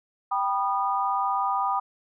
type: chord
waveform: sine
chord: G augmented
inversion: none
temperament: just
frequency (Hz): 784 / 980 / 1225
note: G5 / B5 / D#6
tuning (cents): 0 / -14 / -27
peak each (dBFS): -27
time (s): 0.31-1.8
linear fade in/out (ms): 10
effects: none